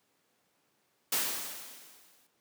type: noise with exponential decay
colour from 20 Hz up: white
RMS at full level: -28 dBFS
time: 1.12-2.27 s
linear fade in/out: 5 ms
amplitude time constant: 250 ms
effects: pink hiss -73 dBFS RMS until 2.4 s + high-pass 200 Hz 12 dB/octave